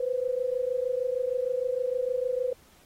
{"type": "tone pair together", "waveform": "sine", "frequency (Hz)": [493.9, 520.4], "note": ["B4", "C5"], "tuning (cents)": [0, -9], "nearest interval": "minor second", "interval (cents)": 91, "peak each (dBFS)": [-28, -29], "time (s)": [0, 2.53], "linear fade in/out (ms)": 5, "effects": ["pink hiss -59 dBFS RMS until 2.85 s", "AAC 48 kbps"]}